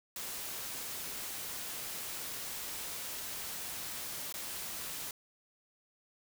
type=noise with dropouts; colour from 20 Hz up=white; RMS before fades=-41 dBFS; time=0.16-5.11 s; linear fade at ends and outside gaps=2 ms; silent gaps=4.325-4.34 s; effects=none